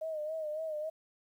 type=tone with vibrato; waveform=sine; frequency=622.3 Hz; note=D#5; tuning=in tune; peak=-34 dBFS; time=0.01-0.9 s; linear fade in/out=10 ms; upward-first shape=sine; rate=3.6 Hz; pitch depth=62 cents each way; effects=11-bit